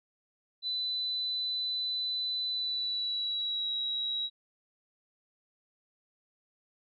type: tone with pitch glide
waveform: sine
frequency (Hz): 4000 to 3859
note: B7 to B7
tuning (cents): +21 to -41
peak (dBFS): -30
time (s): 0.62-4.3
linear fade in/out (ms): 50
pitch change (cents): -62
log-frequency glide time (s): 2.5-3.72
effects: none